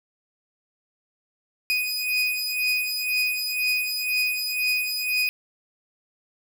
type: beating tone pair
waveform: 30% pulse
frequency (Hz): 2489 / 2491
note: D#7 / D#7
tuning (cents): 0 / +1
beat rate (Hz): 2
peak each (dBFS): -24 / -23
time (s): 1.7-5.29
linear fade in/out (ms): 0
effects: none